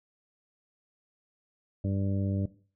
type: harmonic tone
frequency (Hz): 98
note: G2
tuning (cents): 0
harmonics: 1 / 2 / 3 / 4 / 5 / 6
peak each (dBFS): -28 / -33 / -36 / -46 / -46 / -42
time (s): 1.84-2.46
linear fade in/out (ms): 5
effects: noise-tail reverb RT60 0.4 s tail -17 dB re dry